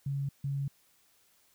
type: tone bursts at uneven times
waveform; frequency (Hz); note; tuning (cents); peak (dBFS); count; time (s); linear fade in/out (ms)
sine; 139.2; C#3; +8; -30; 2; 0.06-0.29 / 0.44-0.68; 5
effects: white hiss -67 dBFS RMS until 1.54 s